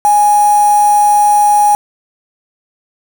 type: tone with quantisation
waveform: sine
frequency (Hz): 830.6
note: G#5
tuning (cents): 0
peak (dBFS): -6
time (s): 0.05-1.75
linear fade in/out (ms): 0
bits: 3
effects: none